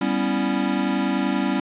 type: chord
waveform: square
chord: C# half-diminished seventh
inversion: second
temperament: equal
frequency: 196 / 246.9 / 277.2 / 329.6 Hz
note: G3 / B3 / C#4 / E4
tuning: 0 / 0 / 0 / 0 cents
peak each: -26 / -27 / -25 / -29 dBFS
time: 0.01-1.6 s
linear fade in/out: 5 ms
effects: resampled to 8000 Hz + 8-bit